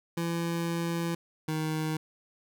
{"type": "tone pair in turn", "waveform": "25% pulse", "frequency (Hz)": [168.6, 156.65], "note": ["E3", "D#3"], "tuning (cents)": [39, 12], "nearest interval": "minor second", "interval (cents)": 127, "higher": "first", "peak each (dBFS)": [-25, -25], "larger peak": "neither", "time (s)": [[0.17, 1.15], [1.48, 1.97]], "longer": "first", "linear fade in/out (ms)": 5, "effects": []}